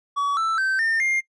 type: tone with pitch steps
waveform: triangle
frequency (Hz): 1134 / 1325.4 / 1549.1 / 1810.5 / 2116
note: C#6 / E6 / G6 / A6 / C7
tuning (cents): +39 / +9 / -21 / +49 / +19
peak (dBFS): -18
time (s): 0.16-1.21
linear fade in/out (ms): 20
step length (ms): 210
effects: noise-tail reverb RT60 0.1 s tail -19 dB re dry + resampled to 24000 Hz